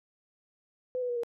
sine tone with pitch steps, 505 / 493.8 / 482.8 / 472 Hz, B4 / B4 / B4 / A#4, +39 / 0 / -39 / +22 cents, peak -29 dBFS, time 0.95-1.234 s, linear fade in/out 0 ms, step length 71 ms, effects none

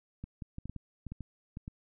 clicks, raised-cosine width 5 ms, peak -28 dBFS, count 11, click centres 0.24 / 0.422 / 0.584 / 0.656 / 0.696 / 0.763 / 1.067 / 1.12 / 1.207 / 1.571 / 1.679 s, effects none

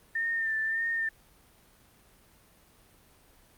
sine tone with vibrato, 1801 Hz, A6, 40 cents sharp, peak -27 dBFS, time 0.15-1.09 s, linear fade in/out 5 ms, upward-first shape sine, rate 1.7 Hz, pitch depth 36 cents each way, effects pink hiss -60 dBFS RMS until 3.57 s + Opus 32 kbps

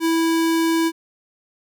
square tone, 328.4 Hz, E4, 6 cents flat, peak -17 dBFS, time 0-0.92 s, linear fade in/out 50 ms, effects none

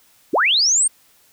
sine linear sweep, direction up, 196 to 8870 Hz, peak -13 dBFS, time 0.33-0.88 s, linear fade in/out 10 ms, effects white hiss -55 dBFS RMS until 1.32 s

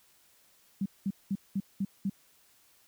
sine tone bursts, 196 Hz, G3, in tune, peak -27 dBFS, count 6, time 0.81-2.098 s, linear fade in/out 5 ms, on 48 ms, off 200 ms, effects white hiss -64 dBFS RMS until 2.87 s

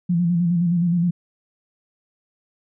sine tone with vibrato, 172.9 Hz, F3, 17 cents flat, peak -16 dBFS, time 0.09-1.11 s, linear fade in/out 10 ms, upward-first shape square, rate 9.6 Hz, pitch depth 46 cents each way, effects none

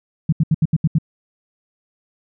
sine tone bursts, 157.4 Hz, D#3, 20 cents sharp, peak -11 dBFS, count 7, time 0.29-0.985 s, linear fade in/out 5 ms, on 35 ms, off 75 ms, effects none

